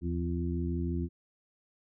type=harmonic tone with a mistuned harmonic; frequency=86 Hz; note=F2; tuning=26 cents flat; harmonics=1 / 2 / 3 / 4; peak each=-32 / -35 / -37 / -38 dBFS; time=0.01-1.09 s; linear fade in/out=50 ms; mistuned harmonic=1; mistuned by=-130 cents; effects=none